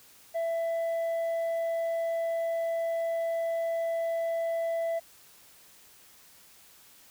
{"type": "tone with tanh clipping", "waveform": "triangle", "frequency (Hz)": 665, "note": "E5", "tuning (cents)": 15, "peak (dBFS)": -28, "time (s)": [0.34, 5], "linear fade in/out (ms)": 20, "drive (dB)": 8, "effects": ["white hiss -56 dBFS RMS until 7.1 s"]}